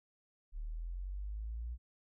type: linear sweep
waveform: sine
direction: up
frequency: 36 to 60.5 Hz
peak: -38 dBFS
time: 0.52-1.78 s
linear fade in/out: 50 ms
effects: none